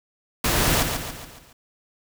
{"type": "noise with echo", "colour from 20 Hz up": "pink", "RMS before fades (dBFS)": -21, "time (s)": [0.44, 0.83], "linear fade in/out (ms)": 5, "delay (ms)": 140, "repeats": 5, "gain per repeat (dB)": -6, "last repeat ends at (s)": 1.53, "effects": []}